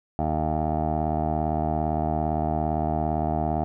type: tone with low-pass filter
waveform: 15% pulse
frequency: 77.6 Hz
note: D#2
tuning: 4 cents flat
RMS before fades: -25 dBFS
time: 0.19-3.64 s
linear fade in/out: 0 ms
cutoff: 710 Hz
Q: 5.1
effects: none